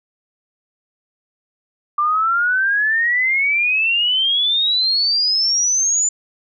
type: exponential sweep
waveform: sine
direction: up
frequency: 1175 to 7100 Hz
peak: -14 dBFS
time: 1.98-6.09 s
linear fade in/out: 5 ms
effects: none